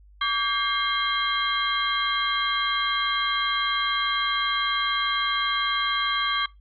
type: tone cluster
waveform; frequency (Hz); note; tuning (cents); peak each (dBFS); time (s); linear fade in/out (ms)
sine; 1149 / 1596 / 2123 / 3223 / 3992; D6 / G6 / C7 / G7 / B7; -38 / +31 / +25 / +47 / +18; -25 / -30 / -30 / -27 / -34; 0.21-6.46; 5
effects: noise-tail reverb RT60 0.2 s tail -22 dB re dry + added 50 Hz sine -49 dBFS peak until 6.6 s